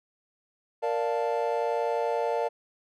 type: chord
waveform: triangle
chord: Bb major seventh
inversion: none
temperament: equal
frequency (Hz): 466.2 / 587.3 / 698.5 / 880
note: Bb4 / D5 / F5 / A5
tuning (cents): 0 / 0 / 0 / 0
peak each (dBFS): -27 / -29 / -30 / -30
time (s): 0.82-2.49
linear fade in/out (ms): 20
effects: none